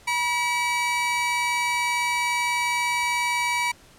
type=tone pair together; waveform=40% pulse; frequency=964.1 / 2293 Hz; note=B5 / D7; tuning=-42 / -42 cents; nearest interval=octave + minor third; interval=1500 cents; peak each=-24 dBFS; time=0.07-3.72 s; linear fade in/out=10 ms; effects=pink hiss -52 dBFS RMS until 3.98 s + low-pass 11000 Hz 12 dB/octave